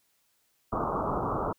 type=low-pass noise; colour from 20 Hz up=white; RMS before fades=-30 dBFS; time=0.72-1.53 s; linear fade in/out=10 ms; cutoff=1300 Hz; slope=96 dB/octave; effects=white hiss -71 dBFS RMS until 1.58 s